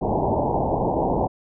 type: low-pass noise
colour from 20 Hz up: white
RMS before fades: -22 dBFS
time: 0.01-1.28 s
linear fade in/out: 20 ms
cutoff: 940 Hz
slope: 96 dB/octave
effects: none